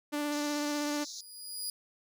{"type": "tone with vibrato", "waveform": "sawtooth", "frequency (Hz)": 294, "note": "D4", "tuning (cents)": 2, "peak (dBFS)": -27, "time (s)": [0.12, 1.05], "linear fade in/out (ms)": 20, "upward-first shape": "sine", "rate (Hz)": 16, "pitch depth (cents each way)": 14}
{"type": "band-pass noise", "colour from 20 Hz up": "white", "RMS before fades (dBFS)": -44, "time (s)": [0.32, 1.21], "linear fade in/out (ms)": 5, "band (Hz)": [3800, 7000], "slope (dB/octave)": 96}
{"type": "tone with exponential growth", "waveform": "20% pulse", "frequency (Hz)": 4901, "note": "D#8", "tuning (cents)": -27, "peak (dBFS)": -27, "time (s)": [0.59, 1.7], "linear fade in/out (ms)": 2, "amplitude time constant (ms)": 240}
{"effects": []}